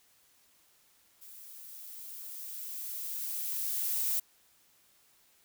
violet noise with level ramp, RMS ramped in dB -51 to -30 dBFS, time 1.21-4.2 s, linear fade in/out 10 ms, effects white hiss -66 dBFS RMS until 5.44 s

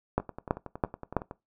two click trains, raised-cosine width 1 ms, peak -10 / -24 dBFS, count 4 / 13, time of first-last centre 0.18-1.167 / 0.2-1.311 s, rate 3.04 / 10.8 Hz, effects noise-tail reverb RT60 0.2 s tail -19 dB re dry

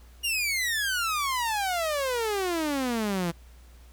sawtooth exponential sweep, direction down, 2883 to 164.81 Hz, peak -22 dBFS, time 0.23-3.32 s, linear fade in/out 20 ms, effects added 60 Hz sine -48 dBFS peak until 3.92 s + pink hiss -59 dBFS RMS until 3.92 s

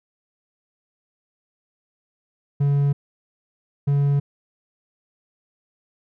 triangle tone pair in turn, 141.8 / 141.8 Hz, C#3 / C#3, +40 / +40 cents, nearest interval unison, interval 0 cents, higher neither, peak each -14 / -14 dBFS, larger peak neither, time 2.6-2.93 / 3.87-4.2 s, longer neither, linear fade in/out 10 ms, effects none

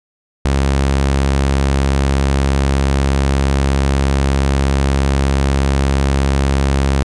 sawtooth tone, 68.4 Hz, C#2, 23 cents flat, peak -8 dBFS, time 0.45-7.03 s, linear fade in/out 0 ms, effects resampled to 22050 Hz

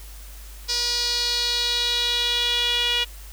sawtooth tone with band-pass filter sweep, 481.7 Hz, B4, 43 cents flat, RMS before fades -23 dBFS, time 0.68-3.05 s, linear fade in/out 20 ms, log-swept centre 4900 to 3100 Hz, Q 4.9, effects added 50 Hz sine -38 dBFS peak until 3.32 s + white hiss -46 dBFS RMS until 3.32 s

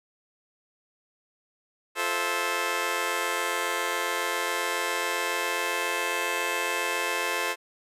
10% pulse chord, F major seventh, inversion none, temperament just, 349.2 / 436.5 / 523.8 / 654.8 Hz, F4 / A4 / C5 / E5, 0 / -14 / +2 / -12 cents, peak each -26 / -23 / -23 / -27 dBFS, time 1.95-7.56 s, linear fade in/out 50 ms, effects resampled to 32000 Hz

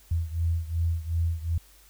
sine beating tone pair, 82.41 / 85.11 Hz, E2 / F2, 0 / -44 cents, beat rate 2.7 Hz, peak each -26 / -29 dBFS, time 0.11-1.58 s, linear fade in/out 5 ms, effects added 50 Hz sine -56 dBFS peak until 1.89 s + white hiss -57 dBFS RMS until 1.89 s

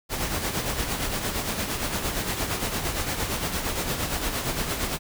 pink noise with tremolo, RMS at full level -26 dBFS, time 0.09-4.99 s, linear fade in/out 50 ms, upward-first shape sine, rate 8.7 Hz, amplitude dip 50%, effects none

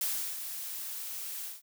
blue noise with ADSR envelope, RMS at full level -31 dBFS, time 0.01-1.62 s, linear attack 4 ms, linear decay 340 ms, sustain -8 dB, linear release 160 ms, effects none

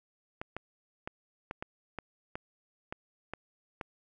clicks, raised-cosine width 0.5 ms, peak -22 dBFS, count 10, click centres 0.415 / 0.566 / 1.075 / 1.511 / 1.625 / 1.987 / 2.355 / 2.925 / 3.336 / 3.812 s, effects none

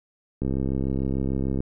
click train, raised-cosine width 3 ms, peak -14 dBFS, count 80, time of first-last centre 0.42-1.604 s, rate 66.7 Hz, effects none

